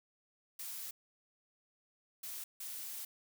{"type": "noise bursts at uneven times", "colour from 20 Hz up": "blue", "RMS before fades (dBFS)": -44, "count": 3, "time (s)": [[0.59, 0.91], [2.23, 2.44], [2.6, 3.05]], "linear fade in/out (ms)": 5, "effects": []}